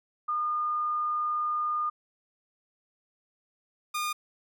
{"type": "tone pair in turn", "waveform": ["sine", "sawtooth"], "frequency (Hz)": [1217, 1217], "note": ["D#6", "D#6"], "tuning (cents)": [-39, -39], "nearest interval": "unison", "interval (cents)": 0, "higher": "neither", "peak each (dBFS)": [-26, -25], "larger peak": "second", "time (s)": [[0.28, 1.9], [3.94, 4.13]], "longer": "first", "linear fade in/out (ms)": 10, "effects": []}